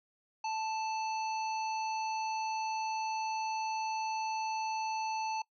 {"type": "harmonic tone with a mistuned harmonic", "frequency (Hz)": 880, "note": "A5", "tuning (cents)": 0, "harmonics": [1, 3, 5, 7], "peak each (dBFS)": [-33, -43, -47, -50], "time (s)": [0.44, 5.42], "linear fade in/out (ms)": 5, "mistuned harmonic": 7, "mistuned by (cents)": -34, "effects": ["noise-tail reverb RT60 0.1 s tail -21 dB re dry"]}